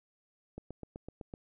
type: click train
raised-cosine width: 2 ms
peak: -29 dBFS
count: 7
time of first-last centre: 0.58-1.339 s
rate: 7.91 Hz
effects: none